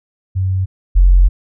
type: tone pair in turn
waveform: sine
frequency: 94.2 / 44.8 Hz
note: F#2 / F1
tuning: +32 / +45 cents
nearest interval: octave + minor second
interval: 1287 cents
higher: first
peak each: -13 / -4 dBFS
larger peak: second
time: 0.35-0.66 / 0.95-1.29 s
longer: second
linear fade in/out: 20 ms
effects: tanh soft clip ceiling 0 dBFS